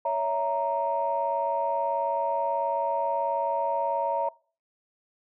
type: chord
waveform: sine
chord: A# diminished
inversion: first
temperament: equal with one note detuned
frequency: 560.8 / 659.3 / 932.3 Hz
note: C#5 / E5 / A#5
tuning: +20 / 0 / 0 cents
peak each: -29 / -29 / -26 dBFS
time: 0.05-4.29 s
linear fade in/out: 5 ms
effects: noise-tail reverb RT60 0.4 s tail -23 dB re dry + tanh soft clip ceiling -15 dBFS